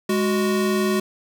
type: tone pair together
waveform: square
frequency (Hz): 207.7 / 370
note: G#3 / F#4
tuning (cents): 0 / 0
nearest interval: minor seventh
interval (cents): 1000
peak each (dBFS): -22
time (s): 0.09-1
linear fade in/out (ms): 5
effects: 8-bit